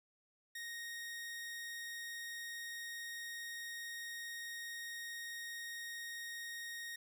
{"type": "tone", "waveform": "sawtooth", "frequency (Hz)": 1864.7, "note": "A#6", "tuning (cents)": 0, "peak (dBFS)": -40, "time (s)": [0.55, 6.96], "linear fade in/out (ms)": 5, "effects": []}